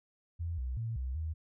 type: tone with pitch steps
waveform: sine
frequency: 84.3 / 63.2 / 113.7 / 64.3 / 79.5 Hz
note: E2 / B1 / A#2 / C2 / D#2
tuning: +39 / +41 / -43 / -30 / +38 cents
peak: -33 dBFS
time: 0.39-1.34 s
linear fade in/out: 20 ms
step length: 190 ms
effects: none